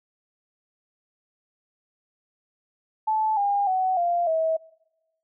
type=tone with pitch steps; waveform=sine; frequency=870 / 807.1 / 748.7 / 694.5 / 644.3 Hz; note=A5 / G#5 / F#5 / F5 / E5; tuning=-20 / -50 / +20 / -10 / -40 cents; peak=-20 dBFS; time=3.07-4.57 s; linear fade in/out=10 ms; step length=300 ms; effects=noise-tail reverb RT60 1.0 s tail -23 dB re dry